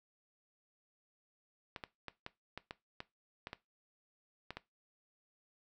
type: clicks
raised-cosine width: 0.3 ms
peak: -26 dBFS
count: 11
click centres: 1.762 / 1.838 / 2.083 / 2.264 / 2.576 / 2.709 / 3.004 / 3.471 / 3.531 / 4.506 / 4.57 s
effects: noise-tail reverb RT60 0.2 s tail -18 dB re dry